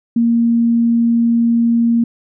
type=tone; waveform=sine; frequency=233.1 Hz; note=A#3; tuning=in tune; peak=-10 dBFS; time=0.16-2.04 s; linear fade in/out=5 ms; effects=none